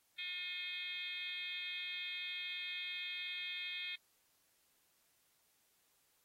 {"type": "tone with frequency modulation", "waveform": "sine", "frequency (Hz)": 2876, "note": "F#7", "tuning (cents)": -50, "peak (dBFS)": -40, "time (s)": [0.18, 3.96], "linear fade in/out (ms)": 10, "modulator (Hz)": 361, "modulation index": 2.4, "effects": ["white hiss -75 dBFS RMS until 6.24 s", "AAC 48 kbps"]}